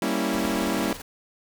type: chord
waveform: sawtooth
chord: G diminished seventh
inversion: none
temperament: equal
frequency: 196 / 233.1 / 277.2 / 329.6 Hz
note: G3 / Bb3 / Db4 / Fb4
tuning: 0 / 0 / 0 / 0 cents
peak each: -25 dBFS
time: 0.02-0.93 s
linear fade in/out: 2 ms
type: noise with tremolo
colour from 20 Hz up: pink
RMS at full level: -37 dBFS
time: 0.33-1.02 s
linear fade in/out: 5 ms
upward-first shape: square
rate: 18 Hz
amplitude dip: 45%
effects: none